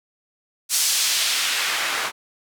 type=noise with band-pass filter sweep; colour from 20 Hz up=white; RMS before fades=-22 dBFS; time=0.69-2.12 s; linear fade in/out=50 ms; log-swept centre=6900 to 1200 Hz; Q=0.86; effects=none